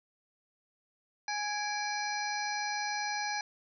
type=harmonic tone with a mistuned harmonic; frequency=830.6 Hz; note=G#5; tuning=in tune; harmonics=1 / 2 / 3 / 5 / 6 / 7; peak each=-35 / -38 / -40 / -42 / -43 / -43 dBFS; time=1.28-3.41 s; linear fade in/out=2 ms; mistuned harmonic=3; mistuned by=-110 cents; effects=none